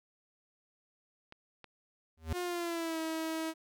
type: clicks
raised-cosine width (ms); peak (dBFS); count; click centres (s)
0.3; -33; 2; 1.324 / 1.643
type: tone with exponential growth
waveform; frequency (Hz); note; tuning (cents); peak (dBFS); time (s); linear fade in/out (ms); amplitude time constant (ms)
square; 80.3; E2; -45; -29; 2.17-2.33; 5; 33
type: tone with pitch glide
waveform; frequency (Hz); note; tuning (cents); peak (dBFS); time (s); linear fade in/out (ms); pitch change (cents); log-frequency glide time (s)
sawtooth; 356.6 to 321.4; F4 to E4; +36 to -44; -30; 2.32-3.54; 50; -180; 2.42-2.99
effects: none